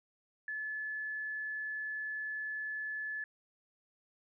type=tone; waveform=sine; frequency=1725 Hz; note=A6; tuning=35 cents flat; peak=-36 dBFS; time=0.48-3.24 s; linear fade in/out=2 ms; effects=none